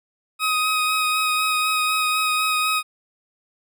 20% pulse tone with vibrato, 1258 Hz, D#6, 19 cents sharp, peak -14 dBFS, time 0.39-2.83 s, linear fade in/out 50 ms, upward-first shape sine, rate 4 Hz, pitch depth 15 cents each way, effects none

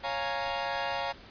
sawtooth chord, Bb minor seventh, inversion first, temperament equal, 554.4 / 698.5 / 830.6 / 932.3 Hz, Db5 / F5 / Ab5 / Bb5, 0 / 0 / 0 / 0 cents, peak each -32 dBFS, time 0.03-1.13 s, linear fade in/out 20 ms, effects pink hiss -50 dBFS RMS until 1.3 s + resampled to 11025 Hz

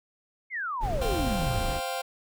sine exponential sweep, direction down, 2217 to 90.1 Hz, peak -29 dBFS, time 0.5-1.63 s, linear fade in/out 50 ms
brown noise, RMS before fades -30 dBFS, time 0.8-1.81 s, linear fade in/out 50 ms
sawtooth chord, C suspended fourth, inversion none, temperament just, 523.3 / 697.7 / 784.9 Hz, C5 / F5 / G5, 0 / -2 / +2 cents, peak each -30 dBFS, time 1.01-2.02 s, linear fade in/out 10 ms
effects none

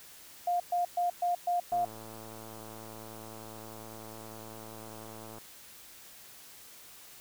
sine tone bursts, 705 Hz, F5, 16 cents sharp, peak -26 dBFS, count 6, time 0.47-1.85 s, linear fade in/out 5 ms, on 130 ms, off 120 ms
click train, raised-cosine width 1 ms, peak -33 dBFS, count 404, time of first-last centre 1.72-5.384 s, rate 110 Hz
effects white hiss -52 dBFS RMS until 7.2 s

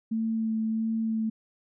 sine tone with vibrato, 222.4 Hz, A3, 19 cents sharp, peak -25 dBFS, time 0.11-1.3 s, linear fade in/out 10 ms, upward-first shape sine, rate 1.5 Hz, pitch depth 13 cents each way, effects none

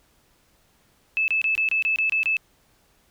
sine tone bursts, 2616 Hz, E7, 14 cents flat, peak -19 dBFS, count 9, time 1.17-2.368 s, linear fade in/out 0 ms, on 110 ms, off 26 ms, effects pink hiss -62 dBFS RMS until 3.1 s

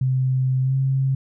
sine tone with pitch glide, 130.1 to 133.99 Hz, C3 to C3, -9 to +42 cents, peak -17 dBFS, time 0.01-1.15 s, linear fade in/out 5 ms, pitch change +51 cents, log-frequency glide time 0.62-0.75 s, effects none

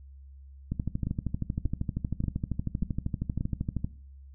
two click trains, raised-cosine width 5 ms, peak -17 / -17 dBFS, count 5 / 41, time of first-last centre 1.07-3.409 / 0.72-3.845 s, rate 1.71 / 12.8 Hz, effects noise-tail reverb RT60 0.5 s tail -18 dB re dry + added 68 Hz sine -46 dBFS peak until 4.34 s

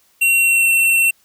square tone with pitch glide, 2738 to 2708 Hz, F7 to E7, -35 to +46 cents, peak -12 dBFS, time 0.21-1.11 s, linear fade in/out 10 ms, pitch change -19 cents, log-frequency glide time 0.36-0.69 s, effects white hiss -57 dBFS RMS until 1.24 s

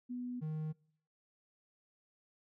sine / triangle tone pair in turn, 246.9 / 155.54 Hz, B3 / D#3, 0 / 0 cents, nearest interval minor sixth, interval 800 cents, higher first, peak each -38 / -34 dBFS, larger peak second, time 0.09-0.41 / 0.41-0.73 s, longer neither, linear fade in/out 20 ms, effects noise-tail reverb RT60 0.7 s tail -26 dB re dry

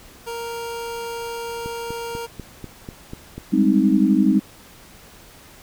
25% pulse tone, 466.2 Hz, A#4, in tune, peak -24 dBFS, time 0.26-2.27 s, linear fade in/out 20 ms
click train, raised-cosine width 3 ms, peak -19 dBFS, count 8, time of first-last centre 1.66-3.38 s, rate 4.07 Hz
sine chord, Ab major seventh, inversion third, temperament equal, 196 / 207.7 / 261.6 / 311.1 Hz, G3 / Ab3 / C4 / Eb4, 0 / 0 / 0 / 0 cents, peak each -19 dBFS, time 3.52-4.4 s, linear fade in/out 20 ms
effects pink hiss -46 dBFS RMS until 5.62 s

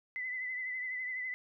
sine tone with vibrato, 2016 Hz, B6, 35 cents sharp, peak -35 dBFS, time 0.16-1.34 s, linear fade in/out 0 ms, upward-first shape triangle, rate 12 Hz, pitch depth 47 cents each way, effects none

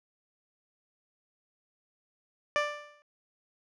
15% pulse tone with exponential decay, 590 Hz, D5, 8 cents sharp, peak -16 dBFS, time 2.56-3.02 s, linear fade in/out 0 ms, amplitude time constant 100 ms, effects low-pass 4000 Hz 12 dB/octave

